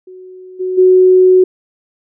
sine tone with level steps, 370 Hz, F#4, in tune, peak -31 / -15 / -4 dBFS, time 0.07-1.44 s, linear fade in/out 5 ms, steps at 0.59 / 0.77 s, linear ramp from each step 20 ms, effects none

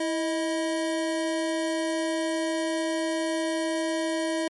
square tone pair together, 327.2 / 630 Hz, E4 / D#5, -13 / +21 cents, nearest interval major seventh, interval 1134 cents, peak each -28 / -30 dBFS, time 0-4.48 s, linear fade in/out 5 ms, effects MP3 48 kbps

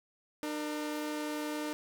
sawtooth tone pair together, 300.3 / 466.2 Hz, D4 / A#4, +39 / 0 cents, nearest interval minor sixth, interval 761 cents, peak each -31 / -39 dBFS, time 0.43-1.73 s, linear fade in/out 0 ms, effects none

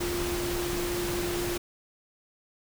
sine tone in noise, 350 Hz, F4, 4 cents sharp, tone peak -30 dBFS, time 0-1.58 s, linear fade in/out 10 ms, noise pink, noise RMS -33 dBFS, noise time 0-1.58 s, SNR 0 dB, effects none

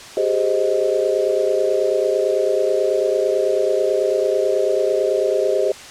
sine chord, Ab major seventh, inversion third, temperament equal with one note detuned, 386.2 / 415.3 / 523.3 / 622.3 Hz, G4 / Ab4 / C5 / Eb5, -26 / 0 / 0 / 0 cents, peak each -21 dBFS, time 0.17-5.72 s, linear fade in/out 2 ms, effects white hiss -37 dBFS RMS until 5.9 s + low-pass 7000 Hz 12 dB/octave

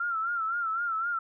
sine tone with vibrato, 1361 Hz, F6, 45 cents flat, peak -27 dBFS, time 0-1.19 s, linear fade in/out 5 ms, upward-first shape sine, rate 3.9 Hz, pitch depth 80 cents each way, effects none

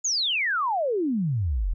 sine exponential sweep, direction down, 7010 to 36.71 Hz, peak -22 dBFS, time 0.04-1.74 s, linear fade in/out 10 ms, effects none

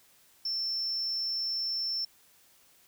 triangle tone, 5370 Hz, E8, 31 cents sharp, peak -27 dBFS, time 0.45-2.05 s, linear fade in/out 5 ms, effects tanh soft clip ceiling -26 dBFS + white hiss -62 dBFS RMS until 2.87 s

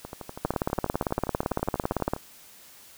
two click trains, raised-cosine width 1 ms, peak -10 / -22 dBFS, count 31 / 27, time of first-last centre 0.45-2.135 / 0.05-2.164 s, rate 17.8 / 12.3 Hz, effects white hiss -51 dBFS RMS until 2.97 s

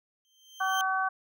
30% pulse tone with exponential growth, 3136 Hz, G7, in tune, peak -27 dBFS, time 0.25-0.81 s, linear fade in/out 0 ms, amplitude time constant 120 ms
harmonic tone, 380 Hz, F#4, 46 cents sharp, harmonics 2 / 3 / 4, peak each -30 / -30 / -30 dBFS, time 0.6-1.09 s, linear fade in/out 10 ms
effects none

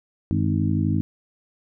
harmonic tone with a mistuned harmonic, 51.91 Hz, G#1, in tune, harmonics 2 / 3 / 4 / 5 / 6, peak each -23 / -25 / -26 / -27 / -28 dBFS, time 0.31-1.01 s, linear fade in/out 0 ms, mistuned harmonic 2, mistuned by -130 cents, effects none

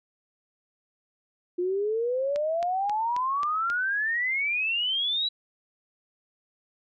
sine exponential sweep, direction up, 349.2 to 3951 Hz, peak -24 dBFS, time 1.58-5.29 s, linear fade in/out 10 ms
click train, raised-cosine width 0.2 ms, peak -20 dBFS, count 6, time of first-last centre 2.36-3.7 s, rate 3.73 Hz
effects none

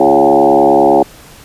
sine tone with frequency modulation, 554.4 Hz, C#5, in tune, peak -5 dBFS, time 0-1.03 s, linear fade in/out 5 ms, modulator 69.7 Hz, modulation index 3.9, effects pink hiss -38 dBFS RMS until 1.44 s + resampled to 32000 Hz

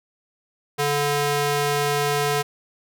square tone with high-pass filter, 144.9 Hz, D3, 23 cents flat, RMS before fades -22 dBFS, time 0.78-2.43 s, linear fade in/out 20 ms, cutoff 350 Hz, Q 0.7, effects none

